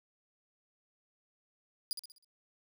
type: tone with echo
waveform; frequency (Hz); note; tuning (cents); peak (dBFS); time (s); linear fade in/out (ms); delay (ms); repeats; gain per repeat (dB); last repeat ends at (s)
sawtooth; 4868; D#8; -39; -29; 1.91-1.93; 0; 63; 5; -7; 2.245
effects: none